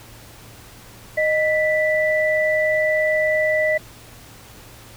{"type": "tone pair together", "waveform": "sine", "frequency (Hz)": [619.9, 1975.5], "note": ["D#5", "B6"], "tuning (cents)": [-7, 0], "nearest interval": "octave + minor sixth", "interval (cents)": 2007, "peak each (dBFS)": [-18, -20], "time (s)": [1.17, 3.78], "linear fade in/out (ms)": 10, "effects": ["added 113 Hz sine -48 dBFS peak until 4.96 s", "pink hiss -44 dBFS RMS until 4.96 s"]}